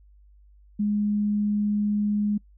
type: tone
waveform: sine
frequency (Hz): 207.7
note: G#3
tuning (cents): 0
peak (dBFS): -21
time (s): 0.79-2.38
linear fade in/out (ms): 10
effects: noise-tail reverb RT60 0.1 s tail -25 dB re dry + added 50 Hz sine -51 dBFS peak until 2.57 s